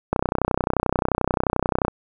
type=click train; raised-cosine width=1 ms; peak=-5 dBFS; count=56; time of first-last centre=0.13-1.882 s; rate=31.4 Hz; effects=none